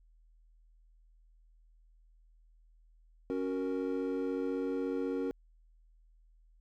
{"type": "chord", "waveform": "triangle", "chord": "F# major", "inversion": "second", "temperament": "equal with one note detuned", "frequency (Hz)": [275.6, 370, 466.2], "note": ["C#4", "F#4", "A#4"], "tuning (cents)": [-10, 0, 0], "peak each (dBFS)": [-33, -36, -34], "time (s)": [3.3, 5.31], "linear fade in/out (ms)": 0, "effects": ["added 40 Hz sine -60 dBFS peak until 6.6 s"]}